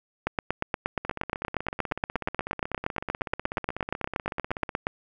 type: two click trains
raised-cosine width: 0.5 ms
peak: -10 / -17 dBFS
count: 40 / 60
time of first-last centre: 0.27-4.869 / 1.05-4.692 s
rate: 8.48 / 16.2 Hz
effects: none